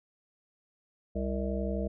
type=harmonic tone with a mistuned harmonic; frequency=65.9 Hz; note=C2; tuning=13 cents sharp; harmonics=1 / 3 / 5 / 7 / 9 / 10; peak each=-33 / -34 / -40 / -38 / -39 / -40 dBFS; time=1.15-1.88 s; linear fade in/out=10 ms; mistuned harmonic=10; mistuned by=-38 cents; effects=none